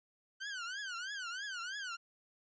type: tone with vibrato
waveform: sawtooth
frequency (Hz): 1515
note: F#6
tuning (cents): +40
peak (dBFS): -36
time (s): 0.4-1.97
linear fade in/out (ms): 20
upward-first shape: triangle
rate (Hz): 3.1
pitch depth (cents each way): 210
effects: resampled to 16000 Hz

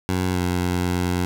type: tone with pitch glide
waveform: 15% pulse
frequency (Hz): 91.9 to 89.34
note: F#2 to F2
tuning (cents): -11 to +40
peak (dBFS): -14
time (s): 0.09-1.25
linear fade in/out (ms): 0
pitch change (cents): -49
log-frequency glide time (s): 0.33-0.38
effects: none

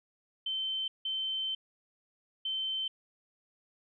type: tone bursts at uneven times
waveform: sine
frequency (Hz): 3090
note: G7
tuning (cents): -26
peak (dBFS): -31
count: 3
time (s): 0.46-0.88 / 1.05-1.55 / 2.45-2.88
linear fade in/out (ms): 5
effects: none

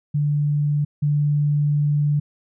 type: tone pair in turn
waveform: sine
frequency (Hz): 146.83 / 146.83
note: D3 / D3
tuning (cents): 0 / 0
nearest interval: unison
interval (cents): 0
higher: neither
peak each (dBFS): -17 / -16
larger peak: second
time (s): 0.14-0.85 / 1.02-2.2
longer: second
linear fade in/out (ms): 10
effects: none

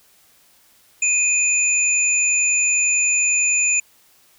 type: tone pair together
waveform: sine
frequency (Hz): 2489 / 7040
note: D#7 / A8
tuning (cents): 0 / 0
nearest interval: octave + tritone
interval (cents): 1800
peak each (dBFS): -18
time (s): 1.02-3.8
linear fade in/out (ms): 5
effects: white hiss -55 dBFS RMS until 4.38 s

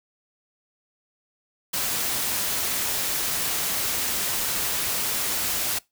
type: noise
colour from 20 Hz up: white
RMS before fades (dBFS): -26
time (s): 1.73-5.79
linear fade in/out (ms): 10
effects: noise-tail reverb RT60 0.2 s tail -23 dB re dry

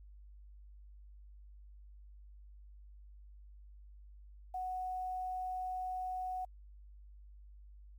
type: tone with quantisation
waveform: sine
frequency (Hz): 740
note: F#5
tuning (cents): 0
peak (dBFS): -36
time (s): 4.54-6.45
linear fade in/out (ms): 5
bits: 11
effects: added 50 Hz sine -52 dBFS peak until 7.98 s + MP3 96 kbps

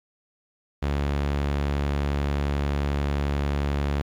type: tone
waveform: sawtooth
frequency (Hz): 71.3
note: C#2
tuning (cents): +49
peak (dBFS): -19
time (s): 0.82-4.02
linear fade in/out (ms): 10
effects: low-pass 4000 Hz 12 dB/octave + 9-bit

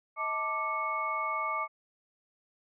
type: tone cluster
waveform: sine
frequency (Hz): 636 / 884 / 1176 / 2200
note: D#5 / A5 / D6 / C#7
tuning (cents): +38 / +8 / +2 / -14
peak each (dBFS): -40 / -38 / -31 / -37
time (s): 0.16-1.68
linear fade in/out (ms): 50
effects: none

